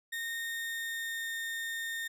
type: tone with pitch glide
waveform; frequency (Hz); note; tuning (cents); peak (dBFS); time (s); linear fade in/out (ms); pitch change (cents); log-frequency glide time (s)
35% pulse; 1842 to 1830.3; A#6 to A#6; -21 to -32; -33; 0.12-2.08; 10; -11; 0.4-1.34
effects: none